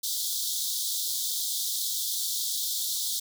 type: high-pass noise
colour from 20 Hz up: pink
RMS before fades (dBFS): -30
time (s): 0.03-3.2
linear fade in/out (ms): 10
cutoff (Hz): 3400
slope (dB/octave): 96
effects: none